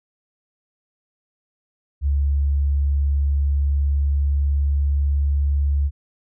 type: tone with pitch glide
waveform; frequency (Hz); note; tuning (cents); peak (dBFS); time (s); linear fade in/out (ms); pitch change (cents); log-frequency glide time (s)
sine; 70.6 to 71.01; C#2 to C#2; +32 to +42; -16; 2.01-5.91; 50; +10; 3.44-5.46
effects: none